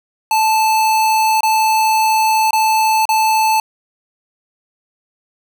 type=tone with dropouts; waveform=square; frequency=876 Hz; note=A5; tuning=8 cents flat; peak=-12 dBFS; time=0.31-3.6 s; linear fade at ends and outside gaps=2 ms; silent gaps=1.407-1.432 / 2.508-2.531 / 3.054-3.09 s; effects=none

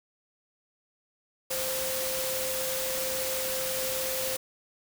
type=tone in noise; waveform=sine; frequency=522 Hz; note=C5; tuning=4 cents flat; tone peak=-33 dBFS; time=1.5-4.37 s; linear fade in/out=10 ms; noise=white; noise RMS=-32 dBFS; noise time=1.5-4.37 s; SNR=-4 dB; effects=none

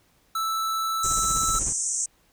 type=tone; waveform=square; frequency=1318.5 Hz; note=E6; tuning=in tune; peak=-25 dBFS; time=0.35-1.59 s; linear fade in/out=5 ms
type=band-pass noise; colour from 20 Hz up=white; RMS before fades=-27 dBFS; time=1.03-2.06 s; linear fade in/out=5 ms; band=5900 to 8700 Hz; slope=96 dB/octave
type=noise with tremolo; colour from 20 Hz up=brown; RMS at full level=-31 dBFS; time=1.04-1.73 s; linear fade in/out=5 ms; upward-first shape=sine; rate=16 Hz; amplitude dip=65%
effects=pink hiss -63 dBFS RMS until 2.32 s

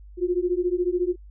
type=beating tone pair; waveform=sine; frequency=350 / 364 Hz; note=F4 / F#4; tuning=+4 / -28 cents; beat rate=14 Hz; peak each=-24 dBFS; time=0.17-1.16 s; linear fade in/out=50 ms; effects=added 50 Hz sine -42 dBFS peak until 1.3 s

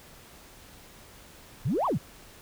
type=exponential two-way sweep; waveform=sine; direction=up then down; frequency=103.83 to 1177 to 103.83 Hz; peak=-23 dBFS; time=1.65-1.98 s; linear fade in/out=10 ms; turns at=1.86 s; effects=tanh soft clip ceiling -19 dBFS + pink hiss -51 dBFS RMS until 2.41 s

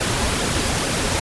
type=noise with flanger; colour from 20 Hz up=pink; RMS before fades=-21 dBFS; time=0-1.2 s; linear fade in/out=10 ms; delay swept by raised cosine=0.89 to 6.49 ms; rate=2.3 Hz; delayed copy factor=-0.55; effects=resampled to 24000 Hz

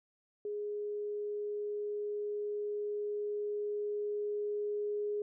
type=tone with level ramp; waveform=sine; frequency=415.3 Hz; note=G#4; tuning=in tune; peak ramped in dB=-35 to -32 dBFS; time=0.45-5.22 s; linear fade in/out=2 ms; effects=none

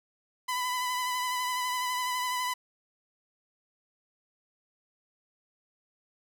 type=tone with vibrato; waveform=sawtooth; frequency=1000 Hz; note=B5; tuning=21 cents sharp; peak=-25 dBFS; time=0.48-2.54 s; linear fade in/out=10 ms; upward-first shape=sine; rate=12 Hz; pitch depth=24 cents each way; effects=none

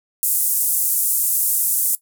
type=band-pass noise; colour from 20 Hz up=white; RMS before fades=-19 dBFS; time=0.23-1.95 s; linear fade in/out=0 ms; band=8600 to 15000 Hz; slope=24 dB/octave; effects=noise-tail reverb RT60 0.1 s tail -17 dB re dry

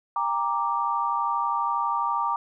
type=chord; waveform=sine; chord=G minor; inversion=none; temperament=equal with one note detuned; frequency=800 / 932.3 / 1174.7 Hz; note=G5 / Bb5 / D6; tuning=+35 / 0 / 0 cents; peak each=-31 / -26 / -26 dBFS; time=0.16-2.36 s; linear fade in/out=2 ms; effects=none

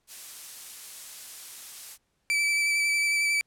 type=noise; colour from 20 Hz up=blue; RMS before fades=-39 dBFS; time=0.07-1.98 s; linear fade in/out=50 ms
type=tone with vibrato; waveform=40% pulse; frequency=2314 Hz; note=D7; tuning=26 cents flat; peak=-22 dBFS; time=2.3-3.41 s; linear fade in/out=0 ms; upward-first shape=square; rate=11 Hz; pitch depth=13 cents each way
effects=pink hiss -74 dBFS RMS until 3.46 s + low-pass 11000 Hz 12 dB/octave

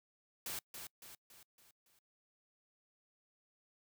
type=noise with echo; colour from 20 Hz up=white; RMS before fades=-42 dBFS; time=0.46-0.59 s; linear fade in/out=2 ms; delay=280 ms; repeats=5; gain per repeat=-6 dB; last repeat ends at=1.99 s; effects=noise-tail reverb RT60 0.1 s tail -25 dB re dry

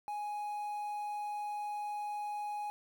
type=tone with quantisation; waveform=triangle; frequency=832 Hz; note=G#5; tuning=3 cents sharp; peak=-34 dBFS; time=0.08-2.7 s; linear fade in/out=0 ms; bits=10; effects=none

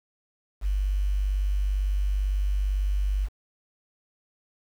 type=tone with quantisation; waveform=sine; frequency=48.94 Hz; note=G1; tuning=2 cents flat; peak=-22 dBFS; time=0.61-3.29 s; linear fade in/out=50 ms; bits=8; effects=none

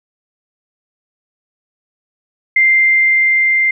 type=tone with level ramp; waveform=sine; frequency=2093 Hz; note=C7; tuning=in tune; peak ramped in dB=-7 to -10 dBFS; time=2.56-3.71 s; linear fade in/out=5 ms; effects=none

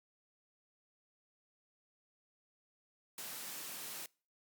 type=high-pass noise; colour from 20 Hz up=white; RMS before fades=-45 dBFS; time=3.18-4.06 s; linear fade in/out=2 ms; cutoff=130 Hz; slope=48 dB/octave; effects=noise-tail reverb RT60 0.4 s tail -26 dB re dry + Opus 48 kbps

